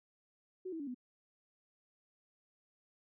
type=tone with pitch steps; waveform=sine; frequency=371.1 / 324.9 / 284.5 / 249.1 Hz; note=F#4 / E4 / C#4 / B3; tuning=+5 / -25 / +45 / +15 cents; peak=-39 dBFS; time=0.65-0.946 s; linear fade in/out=10 ms; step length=74 ms; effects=none